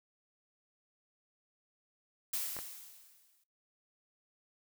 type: noise with exponential decay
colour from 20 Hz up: blue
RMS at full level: -34 dBFS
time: 2.33-3.44 s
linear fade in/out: 5 ms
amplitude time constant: 240 ms
type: clicks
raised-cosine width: 0.5 ms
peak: -28 dBFS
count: 2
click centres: 2.566 / 2.589 s
effects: noise-tail reverb RT60 0.2 s tail -20 dB re dry